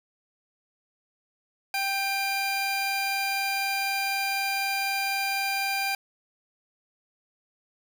30% pulse tone pair together, 784 / 2396 Hz, G5 / D7, 0 / +34 cents, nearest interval octave + perfect fifth, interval 1934 cents, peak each -26 dBFS, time 1.74-5.95 s, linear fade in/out 2 ms, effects none

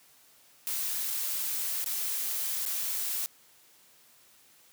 blue noise with dropouts, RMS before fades -32 dBFS, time 0.67-3.26 s, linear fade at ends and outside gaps 0 ms, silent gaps 1.104-1.107 / 1.843-1.861 / 2.653-2.662 s, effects white hiss -60 dBFS RMS until 4.72 s + high-pass 80 Hz 12 dB/octave

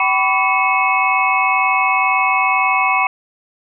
sine tone cluster, 764 / 996 / 1138 / 2193 / 2577 Hz, G5 / B5 / C#6 / C#7 / E7, -45 / +14 / +45 / -19 / -40 cents, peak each -19 dBFS, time 0-3.07 s, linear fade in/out 2 ms, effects none

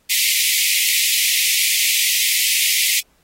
pink high-pass noise, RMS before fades -18 dBFS, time 0.09-3.01 s, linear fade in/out 20 ms, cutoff 2000 Hz, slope 96 dB/octave, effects pink hiss -60 dBFS RMS until 3.23 s + AAC 48 kbps

